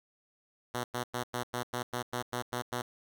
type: tone bursts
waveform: 5% pulse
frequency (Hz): 122.4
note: B2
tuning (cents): -15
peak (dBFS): -21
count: 11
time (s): 0.74-2.82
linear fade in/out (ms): 10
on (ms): 100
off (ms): 98
effects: none